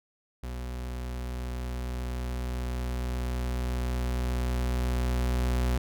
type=tone with level ramp; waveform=40% pulse; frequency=61.74 Hz; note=B1; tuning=in tune; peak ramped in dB=-33 to -23 dBFS; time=0.43-5.78 s; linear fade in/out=5 ms; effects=none